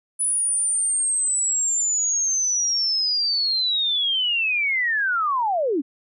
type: linear sweep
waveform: sine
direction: down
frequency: 9970 to 250 Hz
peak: -19 dBFS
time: 0.19-5.82 s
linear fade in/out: 20 ms
effects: none